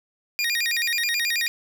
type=tone with vibrato; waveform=25% pulse; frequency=2123 Hz; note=C7; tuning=25 cents sharp; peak=-18 dBFS; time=0.39-1.48 s; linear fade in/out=0 ms; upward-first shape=square; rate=9.3 Hz; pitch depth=220 cents each way; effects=none